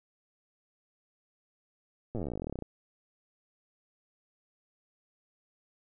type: slowing click train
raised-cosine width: 2 ms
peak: -23 dBFS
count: 27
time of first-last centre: 2.15-2.623 s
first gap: 8 ms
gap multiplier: 1.06
effects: none